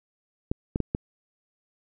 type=clicks; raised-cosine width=3 ms; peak=-12 dBFS; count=4; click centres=0.515 / 0.759 / 0.803 / 0.949 s; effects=none